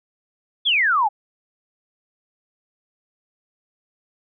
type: exponential sweep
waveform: sine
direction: down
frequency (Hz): 3549 to 784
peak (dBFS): -15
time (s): 0.65-1.09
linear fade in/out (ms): 20
effects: none